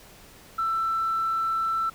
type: tone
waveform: sine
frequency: 1332 Hz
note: E6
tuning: 18 cents sharp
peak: -22 dBFS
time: 0.58-1.9 s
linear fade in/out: 10 ms
effects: tanh soft clip ceiling -19 dBFS + pink hiss -50 dBFS RMS until 1.94 s